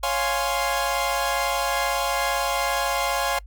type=chord; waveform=sawtooth; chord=Db major seventh; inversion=none; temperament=equal; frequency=554.4 / 698.5 / 830.6 / 1046.5 Hz; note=Db5 / F5 / Ab5 / C6; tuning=0 / 0 / 0 / 0 cents; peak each=-24 dBFS; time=0.03-3.39 s; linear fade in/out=5 ms; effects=noise-tail reverb RT60 0.1 s tail -25 dB re dry + added 50 Hz sine -39 dBFS peak until 3.46 s